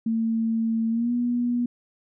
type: tone with pitch glide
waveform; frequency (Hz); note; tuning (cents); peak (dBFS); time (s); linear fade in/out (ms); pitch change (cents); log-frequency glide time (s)
sine; 225.7 to 241.9; A3 to B3; +44 to -36; -21; 0.06-1.66; 5; +120; 0.9-1.12
effects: none